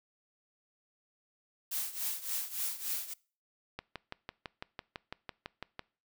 blue noise with tremolo, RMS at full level -33 dBFS, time 1.71-3.14 s, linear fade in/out 10 ms, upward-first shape triangle, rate 3.5 Hz, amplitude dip 85%
click train, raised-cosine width 0.3 ms, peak -23 dBFS, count 13, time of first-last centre 3.79-5.793 s, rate 5.99 Hz
effects noise-tail reverb RT60 0.4 s tail -23 dB re dry

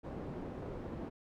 white low-pass noise, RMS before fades -43 dBFS, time 0.03-1.1 s, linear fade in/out 20 ms, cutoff 410 Hz, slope 12 dB/octave, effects none

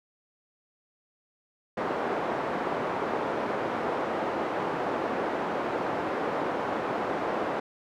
pink band-pass noise, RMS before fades -30 dBFS, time 1.77-7.6 s, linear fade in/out 5 ms, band 350 to 1100 Hz, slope 12 dB/octave, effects none

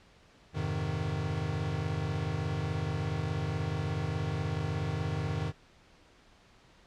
square chord, F minor seventh, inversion none, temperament equal, 87.31 / 103.83 / 130.81 / 155.56 Hz, F2 / Ab2 / C3 / Eb3, 0 / 0 / 0 / 0 cents, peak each -38 / -37 / -39 / -35 dBFS, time 0.53-5.53 s, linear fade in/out 50 ms, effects pink hiss -60 dBFS RMS until 6.86 s + low-pass 5000 Hz 12 dB/octave

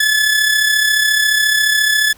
sawtooth tone with amplitude modulation, 1722 Hz, A6, 38 cents flat, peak -6 dBFS, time 0-2.13 s, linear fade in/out 5 ms, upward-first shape sine, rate 34.3 Hz, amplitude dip 45%, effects pink hiss -46 dBFS RMS until 2.17 s

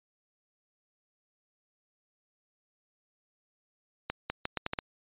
accelerating click train, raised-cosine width 0.3 ms, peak -15 dBFS, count 7, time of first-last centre 4.1-4.788 s, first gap 200 ms, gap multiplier 0.77, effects resampled to 8000 Hz

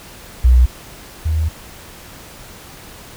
sine tone pair in turn, 61.74 / 79.05 Hz, B1 / D#2, 0 / +28 cents, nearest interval major third, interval 428 cents, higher second, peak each -6 / -14 dBFS, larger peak first, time 0.44-0.66 / 1.25-1.49 s, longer second, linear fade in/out 10 ms, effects pink hiss -38 dBFS RMS until 3.16 s

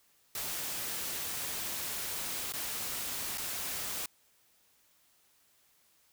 white noise with dropouts, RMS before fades -37 dBFS, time 0.35-4.06 s, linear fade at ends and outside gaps 2 ms, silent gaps 2.523-2.536 / 3.375-3.38 s, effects white hiss -68 dBFS RMS until 6.12 s

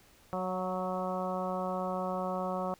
harmonic tone with a mistuned harmonic, 185 Hz, F#3, in tune, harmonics 1 / 2 / 3 / 4 / 5 / 6 / 7, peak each -37 / -42 / -36 / -38 / -42 / -40 / -43 dBFS, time 0.33-2.74 s, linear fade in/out 0 ms, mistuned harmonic 4, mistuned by -16 cents, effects pink hiss -61 dBFS RMS until 2.79 s

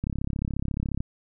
click train, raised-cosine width 5 ms, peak -16 dBFS, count 34, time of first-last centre 0.04-1.005 s, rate 34.2 Hz, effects none

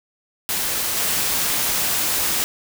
white noise with level steps, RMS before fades -23 / -21 dBFS, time 0.49-2.44 s, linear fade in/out 0 ms, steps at 0.97 s, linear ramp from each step 5 ms, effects none

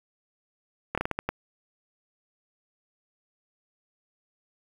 slowing click train, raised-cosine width 0.5 ms, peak -12 dBFS, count 7, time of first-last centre 0.95-1.29 s, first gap 26 ms, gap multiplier 1.31, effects 7-bit

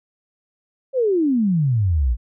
sine exponential sweep, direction down, 549 to 53.6 Hz, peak -15 dBFS, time 0.93-2.17 s, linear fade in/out 50 ms, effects none

